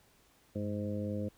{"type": "harmonic tone with a mistuned harmonic", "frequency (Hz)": 103.83, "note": "G#2", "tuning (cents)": 0, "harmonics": [1, 2, 3, 4, 5, 6], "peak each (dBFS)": [-38, -37, -42, -47, -40, -51], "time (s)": [0.55, 1.29], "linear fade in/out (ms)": 10, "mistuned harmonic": 1, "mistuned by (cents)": -85, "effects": ["pink hiss -66 dBFS RMS until 1.37 s"]}